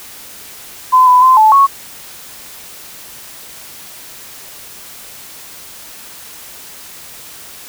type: tone with pitch steps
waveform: sine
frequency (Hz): 1020 / 999 / 1033 / 869 / 1105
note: C6 / B5 / C6 / A5 / C#6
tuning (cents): -44 / +20 / -22 / -22 / -6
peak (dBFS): -4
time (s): 0.92-1.67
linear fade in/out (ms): 20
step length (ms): 150
effects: white hiss -34 dBFS RMS until 7.68 s